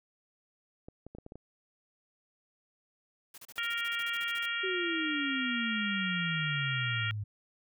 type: clicks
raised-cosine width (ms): 2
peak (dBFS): -32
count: 7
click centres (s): 0.885 / 1.066 / 1.15 / 1.185 / 1.264 / 1.321 / 1.356
type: noise bursts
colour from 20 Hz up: white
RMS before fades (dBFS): -49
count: 16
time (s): 3.34-4.46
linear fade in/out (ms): 5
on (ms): 40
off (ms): 32
type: harmonic tone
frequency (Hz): 466.2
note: A#4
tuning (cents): 0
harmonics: 3 / 4 / 5 / 6 / 7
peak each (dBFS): -36 / -37 / -38 / -39 / -39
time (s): 3.58-7.11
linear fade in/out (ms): 0
type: exponential sweep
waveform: sine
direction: down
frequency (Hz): 384.5 to 101.6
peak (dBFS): -33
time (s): 4.63-7.24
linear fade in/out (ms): 10
effects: none